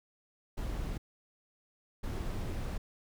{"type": "noise bursts at uneven times", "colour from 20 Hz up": "brown", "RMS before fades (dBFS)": -36, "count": 2, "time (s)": [[0.57, 0.98], [2.03, 2.78]], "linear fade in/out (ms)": 10, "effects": []}